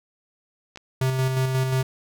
clicks, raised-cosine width 0.2 ms, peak -22 dBFS, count 2, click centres 0.759 / 0.774 s
square tone with tremolo, 130.81 Hz, C3, in tune, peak -20 dBFS, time 1.01-1.83 s, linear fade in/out 5 ms, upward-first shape square, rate 5.6 Hz, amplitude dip 35%
effects none

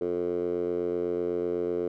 10% pulse tone with band-pass filter, 88 Hz, F2, 14 cents sharp, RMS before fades -29 dBFS, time 0.01-1.88 s, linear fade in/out 5 ms, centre 410 Hz, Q 4.6, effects none

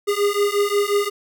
square beating tone pair, 405 / 410.6 Hz, G#4 / G#4, -43 / -20 cents, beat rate 5.6 Hz, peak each -21 / -21 dBFS, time 0.07-1.1 s, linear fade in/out 20 ms, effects none

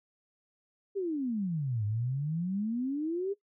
sine exponential two-way sweep, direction down then up, 409.5 to 101.8 to 409.5 Hz, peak -29 dBFS, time 0.95-3.34 s, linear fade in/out 20 ms, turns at 1.85 s, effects noise-tail reverb RT60 0.1 s tail -18 dB re dry

